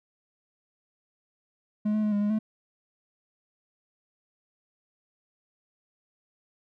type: tone with pitch steps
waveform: triangle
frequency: 211.1 / 214.3 / 211.5 / 204.5 / 207.3 / 216.6 Hz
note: G#3 / A3 / G#3 / G#3 / G#3 / A3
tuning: +29 / -45 / +32 / -26 / -3 / -27 cents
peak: -21 dBFS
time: 1.85-2.39 s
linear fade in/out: 10 ms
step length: 90 ms
effects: none